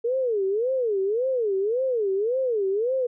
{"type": "tone with vibrato", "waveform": "sine", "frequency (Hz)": 449.8, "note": "A4", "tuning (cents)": 38, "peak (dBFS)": -21, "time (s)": [0.04, 3.07], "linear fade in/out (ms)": 10, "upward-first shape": "sine", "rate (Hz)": 1.8, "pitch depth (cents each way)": 280, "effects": []}